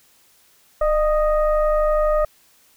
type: tone with frequency modulation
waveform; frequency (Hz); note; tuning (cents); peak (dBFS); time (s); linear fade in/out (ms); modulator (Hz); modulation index
sine; 608; D#5; -40; -15; 0.81-2.25; 5; 634; 0.79
effects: white hiss -56 dBFS RMS until 2.76 s